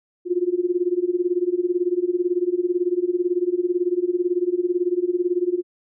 sine tone with tremolo, 355.7 Hz, F4, 32 cents sharp, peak -15 dBFS, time 0.25-5.63 s, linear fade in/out 50 ms, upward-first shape sine, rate 18 Hz, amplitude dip 90%, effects none

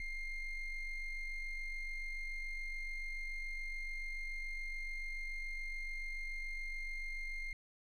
triangle ring-modulated tone, 1046.5 Hz, C6, in tune, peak -34 dBFS, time 0-7.53 s, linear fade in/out 2 ms, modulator 1070 Hz, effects none

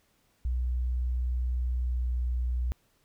sine tone with pitch glide, 61.74 to 61.28 Hz, B1 to B1, 0 to -13 cents, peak -26 dBFS, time 0.45-2.72 s, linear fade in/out 0 ms, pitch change -13 cents, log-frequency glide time 1.82-2.08 s, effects pink hiss -69 dBFS RMS until 3.04 s

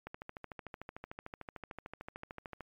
click train, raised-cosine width 0.5 ms, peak -28 dBFS, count 35, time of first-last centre 0.07-2.607 s, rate 13.4 Hz, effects MP3 96 kbps

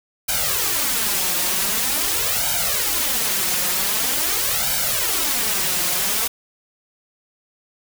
white noise with flanger, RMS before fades -21 dBFS, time 0.28-6.28 s, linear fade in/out 10 ms, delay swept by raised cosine 1.3 to 5.6 ms, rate 0.45 Hz, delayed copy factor +0.9, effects none

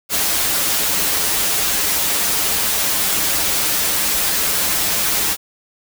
white noise with comb filter, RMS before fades -18 dBFS, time 0.09-5.37 s, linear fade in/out 50 ms, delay 8.1 ms, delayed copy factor -0.7, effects none

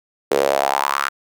sawtooth tone with high-pass filter sweep, 69.3 Hz, C#2, in tune, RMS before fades -19 dBFS, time 0.31-1.09 s, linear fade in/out 5 ms, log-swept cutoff 430 to 1400 Hz, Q 4.3, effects none

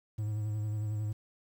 triangle tone with vibrato, 106.5 Hz, G#2, 44 cents sharp, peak -29 dBFS, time 0.18-1.13 s, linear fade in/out 10 ms, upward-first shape sine, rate 11 Hz, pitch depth 33 cents each way, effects 10-bit

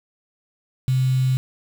sine tone with quantisation, 130 Hz, C3, 11 cents flat, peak -16 dBFS, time 0.88-1.37 s, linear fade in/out 0 ms, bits 6, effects none

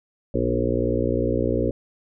harmonic tone with a mistuned harmonic, 59.9 Hz, A#1, 48 cents sharp, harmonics 1 / 2 / 4 / 5 / 6 / 7 / 8 / 9, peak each -28 / -28 / -28 / -28 / -28 / -28 / -28 / -28 dBFS, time 0.34-1.71 s, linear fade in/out 5 ms, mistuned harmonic 4, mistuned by -20 cents, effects none

